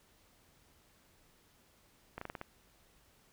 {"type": "slowing click train", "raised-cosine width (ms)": 0.5, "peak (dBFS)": -26, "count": 6, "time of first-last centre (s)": [2.18, 2.414], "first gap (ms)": 34, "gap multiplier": 1.16, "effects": ["pink hiss -67 dBFS RMS until 3.32 s"]}